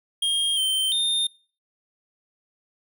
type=tone with pitch steps; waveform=square; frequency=3230 / 3114 / 3638 Hz; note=G#7 / G7 / A#7; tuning=-49 / -12 / -43 cents; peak=-21 dBFS; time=0.22-1.27 s; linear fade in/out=5 ms; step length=350 ms; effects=noise-tail reverb RT60 0.4 s tail -23 dB re dry